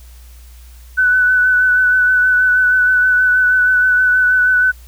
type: tone with vibrato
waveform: sine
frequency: 1496 Hz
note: F#6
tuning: 19 cents sharp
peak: -9 dBFS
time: 0.97-4.72 s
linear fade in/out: 20 ms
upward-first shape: sine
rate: 6.3 Hz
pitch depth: 22 cents each way
effects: added 60 Hz sine -36 dBFS peak until 4.87 s + white hiss -48 dBFS RMS until 4.87 s